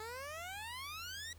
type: exponential sweep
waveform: 15% pulse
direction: up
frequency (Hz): 425.7 to 1948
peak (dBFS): -37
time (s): 0-1.33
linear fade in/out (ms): 2
effects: added 83 Hz sine -56 dBFS peak until 1.38 s + pink hiss -64 dBFS RMS until 1.38 s